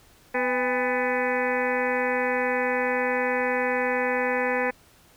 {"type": "harmonic tone with a mistuned harmonic", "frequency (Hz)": 250, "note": "B3", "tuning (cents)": 21, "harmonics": [1, 2, 3, 4, 5, 6, 7, 8, 9, 10], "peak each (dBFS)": [-32, -26, -31, -33, -41, -36, -30, -32, -35, -37], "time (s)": [0.34, 4.71], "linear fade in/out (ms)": 10, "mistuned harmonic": 3, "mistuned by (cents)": 110, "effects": ["pink hiss -56 dBFS RMS until 5.16 s"]}